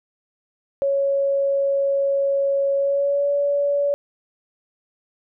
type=tone with pitch glide; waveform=sine; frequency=554.4 to 570 Hz; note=C#5 to C#5; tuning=0 to +48 cents; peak=-17 dBFS; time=0.82-3.94 s; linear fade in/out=0 ms; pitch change=+48 cents; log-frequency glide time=2.76-3.3 s; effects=none